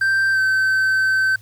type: tone with pitch glide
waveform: triangle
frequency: 1568 to 1540.2 Hz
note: G6 to G6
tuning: 0 to -31 cents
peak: -13 dBFS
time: 0.01-1.36 s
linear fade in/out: 5 ms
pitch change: -31 cents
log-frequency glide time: 0.32-0.39 s
effects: added 107 Hz sine -44 dBFS peak until 1.41 s + white hiss -54 dBFS RMS until 1.41 s